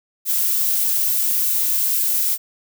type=noise; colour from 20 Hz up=violet; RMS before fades=-19 dBFS; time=0.25-2.38 s; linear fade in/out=50 ms; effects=none